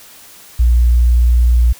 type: tone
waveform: sine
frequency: 59.7 Hz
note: A#1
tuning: 42 cents sharp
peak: -7 dBFS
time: 0.59-1.73 s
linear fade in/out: 10 ms
effects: white hiss -40 dBFS RMS until 1.79 s